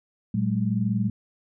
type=tone cluster; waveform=sine; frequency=115.3 / 189.4 / 210.2 Hz; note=A#2 / F#3 / G#3; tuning=-19 / +41 / +21 cents; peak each=-26 dBFS; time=0.34-1.1 s; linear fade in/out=5 ms; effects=none